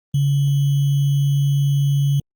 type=tone with sample-and-hold; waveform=sine; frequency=140.8 Hz; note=C#3; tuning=27 cents sharp; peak=-14 dBFS; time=0.14-2.2 s; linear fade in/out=5 ms; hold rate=3150 Hz; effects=Opus 32 kbps